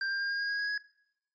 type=tone with pitch steps; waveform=square; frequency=1583 / 1594.9 / 1607 / 1619.1 / 1631.3 / 1643.6 / 1656 / 1668.4 Hz; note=G6 / G6 / G6 / G#6 / G#6 / G#6 / G#6 / G#6; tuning=+17 / +29 / +43 / -44 / -31 / -18 / -5 / +7 cents; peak=-31 dBFS; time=0.01-0.778 s; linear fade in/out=2 ms; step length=96 ms; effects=noise-tail reverb RT60 0.7 s tail -20 dB re dry + resampled to 16000 Hz